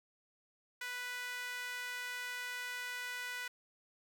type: tone with high-pass filter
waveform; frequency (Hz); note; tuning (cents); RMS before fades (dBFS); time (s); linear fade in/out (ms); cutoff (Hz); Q
sawtooth; 493.9; B4; 0; -42; 0.81-3.48; 5; 1700; 2.7
effects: none